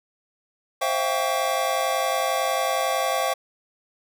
square tone cluster, 527 / 652 / 703 / 790 / 1133 Hz, C5 / E5 / F5 / G5 / C#6, +12 / -19 / +11 / +13 / +37 cents, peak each -29 dBFS, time 0.81-3.34 s, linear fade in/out 10 ms, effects none

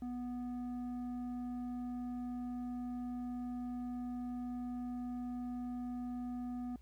sine tone with tanh clipping, 245.9 Hz, B3, 7 cents flat, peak -40 dBFS, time 0.02-6.76 s, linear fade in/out 2 ms, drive 8 dB, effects added 60 Hz sine -55 dBFS peak until 6.81 s + pink hiss -73 dBFS RMS until 6.81 s

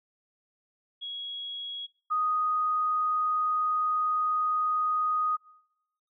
sine tone pair in turn, 3322 / 1244.3 Hz, G#7 / D#6, 0 / 0 cents, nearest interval octave + perfect fourth, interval 1700 cents, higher first, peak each -34 / -24 dBFS, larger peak second, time 1.01-1.87 / 2.1-5.37 s, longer second, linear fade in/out 20 ms, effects noise-tail reverb RT60 1.0 s tail -25 dB re dry

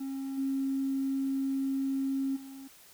triangle tone with level steps, 270.3 Hz, C#4, 44 cents flat, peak -31 / -24 / -41 dBFS, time 0-2.68 s, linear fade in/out 10 ms, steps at 0.37 / 2.35 s, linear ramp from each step 20 ms, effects tanh soft clip ceiling -26 dBFS + white hiss -56 dBFS RMS until 2.93 s

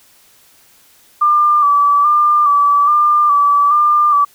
sine tone with vibrato, 1174.7 Hz, D6, in tune, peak -8 dBFS, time 1.21-4.25 s, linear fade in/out 10 ms, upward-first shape square, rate 1.2 Hz, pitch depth 33 cents each way, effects white hiss -49 dBFS RMS until 4.34 s

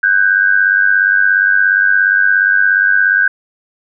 sine tone pair together, 1508 / 1605.1 Hz, F#6 / G6, +32 / +41 cents, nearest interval minor second, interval 109 cents, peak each -11 dBFS, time 0.03-3.28 s, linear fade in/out 5 ms, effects none

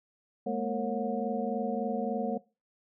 sine tone cluster, 211.9 / 235.4 / 459.6 / 545 / 723 Hz, G#3 / A#3 / A#4 / C#5 / F#5, +35 / +17 / -25 / -29 / -40 cents, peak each -34 / -35 / -35 / -35 / -36 dBFS, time 0.46-2.38 s, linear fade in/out 10 ms, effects noise-tail reverb RT60 0.3 s tail -21 dB re dry

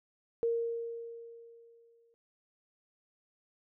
sine tone with exponential decay, 464.3 Hz, A#4, 7 cents flat, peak -26 dBFS, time 0.43-2.14 s, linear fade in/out 0 ms, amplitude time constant 370 ms, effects none

